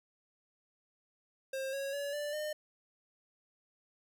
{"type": "tone with pitch steps", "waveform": "square", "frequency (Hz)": [533, 550.5, 568.6, 587.3, 606.6], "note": ["C5", "C#5", "C#5", "D5", "D#5"], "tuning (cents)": [32, -12, 44, 0, -44], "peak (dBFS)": -36, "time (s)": [1.53, 2.53], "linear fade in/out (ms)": 5, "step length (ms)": 200, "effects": []}